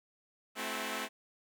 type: chord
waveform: 5% pulse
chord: F# half-diminished seventh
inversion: first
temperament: equal with one note detuned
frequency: 217.2 / 261.6 / 329.6 / 370 Hz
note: A3 / C4 / E4 / F#4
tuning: -22 / 0 / 0 / 0 cents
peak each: -28 / -28 / -32 / -34 dBFS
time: 0.55-1.09 s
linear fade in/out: 50 ms
effects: none